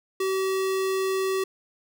square tone, 381.9 Hz, G4, 45 cents flat, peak -24 dBFS, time 0.2-1.44 s, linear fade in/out 5 ms, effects none

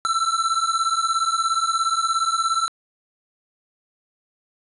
square beating tone pair, 1328 / 1345 Hz, E6 / E6, +12 / +34 cents, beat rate 17 Hz, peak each -23 dBFS, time 0.05-2.68 s, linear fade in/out 0 ms, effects resampled to 24000 Hz + 9-bit

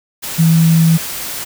sine tone in noise, 163.5 Hz, E3, 14 cents flat, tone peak -7 dBFS, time 0.38-0.98 s, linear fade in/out 20 ms, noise white, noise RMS -24 dBFS, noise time 0.22-1.45 s, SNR +14 dB, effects none

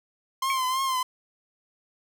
45% pulse tone with vibrato, 1046.5 Hz, C6, in tune, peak -24 dBFS, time 0.42-1.03 s, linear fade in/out 5 ms, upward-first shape triangle, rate 3.1 Hz, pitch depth 63 cents each way
sine tone with exponential decay, 2285 Hz, D7, 48 cents flat, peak -24 dBFS, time 0.5-0.64 s, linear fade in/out 1 ms, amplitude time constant 30 ms
effects none

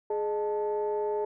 sine tone cluster, 419.3 / 614 / 878 Hz, G#4 / D#5 / A5, +17 / -23 / -4 cents, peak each -27 / -36 / -34 dBFS, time 0.1-1.25 s, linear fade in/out 5 ms, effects tanh soft clip ceiling -20 dBFS

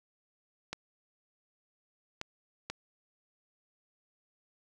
clicks, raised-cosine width 0.2 ms, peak -19 dBFS, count 3, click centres 0.73 / 2.214 / 2.7 s, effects none

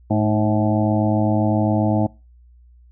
harmonic tone with a mistuned harmonic, 107.6 Hz, A2, 38 cents flat, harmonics 1 / 2 / 3 / 5 / 6 / 7 / 8, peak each -20 / -20 / -22 / -28 / -25 / -28 / -31 dBFS, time 0.1-2.07 s, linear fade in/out 10 ms, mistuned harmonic 3, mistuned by -48 cents, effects noise-tail reverb RT60 0.3 s tail -25 dB re dry + added 60 Hz sine -46 dBFS peak until 2.91 s

